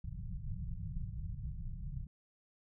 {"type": "low-pass noise", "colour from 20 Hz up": "pink", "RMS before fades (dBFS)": -41, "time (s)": [0.04, 2.07], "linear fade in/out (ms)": 5, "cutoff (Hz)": 180, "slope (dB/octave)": 96, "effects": []}